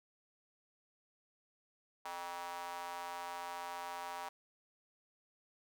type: tone with high-pass filter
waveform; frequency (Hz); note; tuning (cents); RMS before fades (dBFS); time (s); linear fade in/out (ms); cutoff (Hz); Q
square; 87.31; F2; 0; -44; 2.05-4.29; 5; 870; 3.5
effects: none